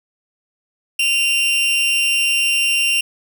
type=tone with amplitude modulation; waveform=40% pulse; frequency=2774 Hz; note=F7; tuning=12 cents flat; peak=-11 dBFS; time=0.99-3.01 s; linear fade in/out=5 ms; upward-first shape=sine; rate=268 Hz; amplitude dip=50%; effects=none